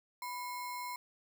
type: tone with sample-and-hold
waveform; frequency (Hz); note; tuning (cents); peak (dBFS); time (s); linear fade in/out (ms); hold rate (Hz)
sine; 987.8; B5; 0; -38; 0.22-0.96; 2; 3150
effects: none